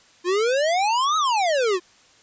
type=exponential two-way sweep; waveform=square; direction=up then down; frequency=342.5 to 1300 to 342.5 Hz; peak=-19 dBFS; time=0.24-1.8 s; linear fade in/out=50 ms; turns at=1.17 s; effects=white hiss -54 dBFS RMS until 2.22 s + resampled to 16000 Hz